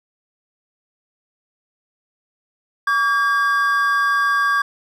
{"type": "tone pair together", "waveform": "triangle", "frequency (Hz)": [1144, 1617.9], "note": ["D6", "G#6"], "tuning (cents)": [-46, -46], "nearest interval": "tritone", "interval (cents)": 600, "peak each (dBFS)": -16, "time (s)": [2.87, 4.62], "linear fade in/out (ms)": 5, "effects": []}